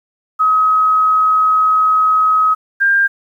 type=tone pair in turn; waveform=sine; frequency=1271 / 1598 Hz; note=D#6 / G6; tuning=+36 / +33 cents; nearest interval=major third; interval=397 cents; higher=second; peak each=-9 dBFS; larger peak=neither; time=0.39-2.55 / 2.8-3.08 s; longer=first; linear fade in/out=20 ms; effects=8-bit